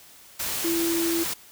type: tone in noise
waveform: sine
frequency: 334.8 Hz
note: E4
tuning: 27 cents sharp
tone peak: -23 dBFS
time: 0.64-1.24 s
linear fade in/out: 10 ms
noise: white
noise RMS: -29 dBFS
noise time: 0.39-1.34 s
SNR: +3 dB
effects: white hiss -50 dBFS RMS until 1.51 s